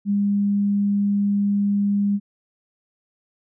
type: tone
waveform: sine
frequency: 202.2 Hz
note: G#3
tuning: 46 cents flat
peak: -17 dBFS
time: 0.05-2.2 s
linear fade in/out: 50 ms
effects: none